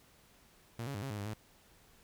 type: tone with pitch steps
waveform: sawtooth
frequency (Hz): 116.6 / 139.7 / 100.8 / 136.2 / 104.7 / 101 / 108.3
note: A#2 / C#3 / G2 / C#3 / G#2 / G#2 / A2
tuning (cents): +1 / +14 / +49 / -30 / +15 / -48 / -27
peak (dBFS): -34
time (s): 0.79-1.336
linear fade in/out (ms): 0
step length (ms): 78
effects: pink hiss -64 dBFS RMS until 2.03 s